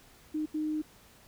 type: tone bursts at uneven times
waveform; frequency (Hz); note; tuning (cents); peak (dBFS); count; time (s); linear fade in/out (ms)
sine; 307.3; D#4; -21; -29; 2; 0.34-0.46 / 0.54-0.82; 10
effects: pink hiss -58 dBFS RMS until 1.27 s